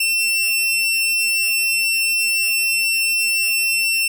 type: tone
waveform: sawtooth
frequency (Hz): 2699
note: E7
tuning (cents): +40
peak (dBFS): -13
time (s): 0-4.08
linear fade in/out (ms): 5
effects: none